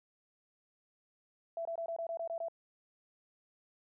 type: tone bursts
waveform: sine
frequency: 667 Hz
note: E5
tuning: 20 cents sharp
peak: -35 dBFS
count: 9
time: 1.57-2.484 s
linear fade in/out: 2 ms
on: 82 ms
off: 22 ms
effects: none